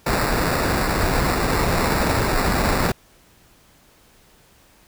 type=noise with sample-and-hold; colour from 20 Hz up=pink; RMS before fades=-20 dBFS; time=0.06-2.92 s; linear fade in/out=5 ms; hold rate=3150 Hz; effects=pink hiss -54 dBFS RMS until 4.87 s